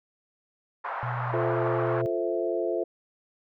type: band-pass noise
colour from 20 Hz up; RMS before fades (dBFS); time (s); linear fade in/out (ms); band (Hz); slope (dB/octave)
white; -33; 0.84-2.02; 10; 680 to 1300; 24
type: tone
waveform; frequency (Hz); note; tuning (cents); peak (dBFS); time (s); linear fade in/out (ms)
sine; 122.6; B2; -12; -30; 1.03-2.06; 0
type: chord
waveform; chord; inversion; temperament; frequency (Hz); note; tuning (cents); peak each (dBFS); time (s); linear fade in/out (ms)
sine; F major seventh; none; equal; 349.2 / 440 / 523.3 / 659.3; F4 / A4 / C5 / E5; 0 / 0 / 0 / 0; -29 / -31 / -32 / -31; 1.33-2.84; 10
effects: none